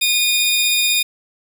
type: tone pair together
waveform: sawtooth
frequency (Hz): 2452 / 3670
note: D#7 / A#7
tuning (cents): -26 / -28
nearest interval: perfect fifth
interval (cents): 698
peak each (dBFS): -14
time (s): 0.01-1.03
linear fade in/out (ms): 10
effects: none